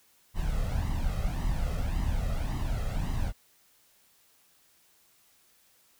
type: noise with flanger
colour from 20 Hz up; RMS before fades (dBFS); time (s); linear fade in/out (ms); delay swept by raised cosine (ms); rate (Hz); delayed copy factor
brown; -29; 0.34-3.33; 50; 1 to 1.58; 1.8; +0.7
effects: white hiss -64 dBFS RMS until 5.99 s